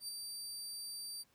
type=tone with ADSR envelope; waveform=25% pulse; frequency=4659 Hz; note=D8; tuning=15 cents flat; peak=-34 dBFS; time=0-1.24 s; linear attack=84 ms; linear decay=7 ms; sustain=-4 dB; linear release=29 ms; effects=pink hiss -72 dBFS RMS until 1.34 s + high-pass 60 Hz 12 dB/octave